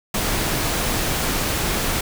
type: noise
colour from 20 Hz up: pink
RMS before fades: -22 dBFS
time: 0.14-2.01 s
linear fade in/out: 5 ms
effects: none